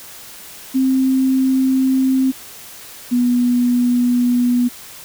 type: tone pair in turn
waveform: sine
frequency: 262.9 / 244.5 Hz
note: C4 / B3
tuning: +8 / -17 cents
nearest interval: minor second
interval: 125 cents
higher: first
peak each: -12 dBFS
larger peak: neither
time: 0.74-2.32 / 3.11-4.69 s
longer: neither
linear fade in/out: 20 ms
effects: white hiss -37 dBFS RMS until 5.04 s